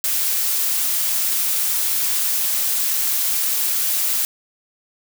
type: noise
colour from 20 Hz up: blue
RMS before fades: -20 dBFS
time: 0.04-4.25 s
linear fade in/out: 0 ms
effects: none